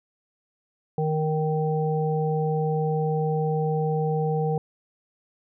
harmonic tone, 155.56 Hz, D#3, in tune, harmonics 1 / 3 / 5, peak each -24 / -26 / -30 dBFS, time 0.98-4.58 s, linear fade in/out 2 ms, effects none

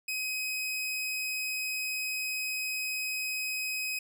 sawtooth tone, 2527 Hz, D#7, 26 cents sharp, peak -28 dBFS, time 0.08-3.99 s, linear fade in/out 5 ms, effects none

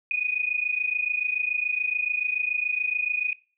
sine tone pair together, 2462 / 2489 Hz, D#7 / D#7, -19 / 0 cents, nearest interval unison, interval 19 cents, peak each -26 dBFS, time 0.11-3.33 s, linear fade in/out 2 ms, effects noise-tail reverb RT60 0.4 s tail -21 dB re dry

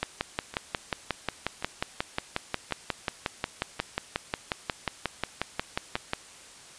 two click trains, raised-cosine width 0.3 ms, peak -22 / -10 dBFS, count 6 / 35, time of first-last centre 0.54-5.963 / 0.03-6.134 s, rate 0.922 / 5.57 Hz, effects white hiss -49 dBFS RMS until 6.78 s + resampled to 22050 Hz

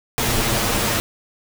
pink noise with comb filter, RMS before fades -20 dBFS, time 0.18-1 s, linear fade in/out 0 ms, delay 8.7 ms, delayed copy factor +0.6, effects none

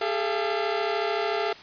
sawtooth tone cluster, 403.1 / 436.7 / 684 Hz, G4 / A4 / F5, +48 / -13 / -36 cents, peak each -25 dBFS, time 0.01-1.53 s, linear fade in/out 5 ms, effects white hiss -45 dBFS RMS until 1.62 s + resampled to 11025 Hz

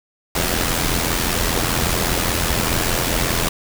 pink noise with amplitude modulation, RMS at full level -17 dBFS, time 0.35-3.49 s, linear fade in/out 5 ms, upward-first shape sine, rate 85 Hz, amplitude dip 60%, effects none

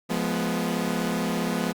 sawtooth chord, F diminished, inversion none, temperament equal with one note detuned, 174.61 / 211.4 / 246.9 Hz, F3 / Ab3 / Cb4, 0 / +31 / 0 cents, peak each -25 dBFS, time 0.09-1.73 s, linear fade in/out 20 ms, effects Opus 48 kbps

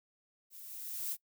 violet noise with level ramp, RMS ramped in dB -52 to -35 dBFS, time 0.5-1.17 s, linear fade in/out 50 ms, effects noise-tail reverb RT60 0.1 s tail -22 dB re dry

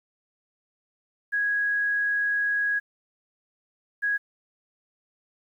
sine tone pair in turn, 1658 / 1658 Hz, G#6 / G#6, -3 / -3 cents, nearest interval unison, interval 0 cents, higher neither, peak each -22 dBFS, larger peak neither, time 1.32-2.8 / 4.02-4.18 s, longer first, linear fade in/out 20 ms, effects 10-bit

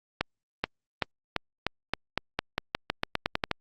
accelerating click train, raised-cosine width 0.3 ms, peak -9 dBFS, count 17, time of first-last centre 0.21-3.513 s, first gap 430 ms, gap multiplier 0.89, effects Opus 48 kbps

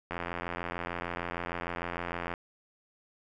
click train, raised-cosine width 0.5 ms, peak -19 dBFS, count 194, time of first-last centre 0.11-2.339 s, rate 86.6 Hz, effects none

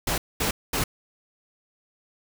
pink noise bursts, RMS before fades -25 dBFS, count 3, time 0.07-0.84 s, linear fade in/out 5 ms, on 110 ms, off 220 ms, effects none

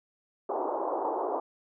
white band-pass noise, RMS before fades -31 dBFS, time 0.49-1.4 s, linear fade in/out 5 ms, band 310 to 1000 Hz, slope 48 dB/octave, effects none

